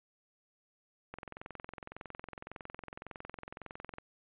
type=click train; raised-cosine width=0.5 ms; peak=-28 dBFS; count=63; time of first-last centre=1.14-3.984 s; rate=21.8 Hz; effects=resampled to 8000 Hz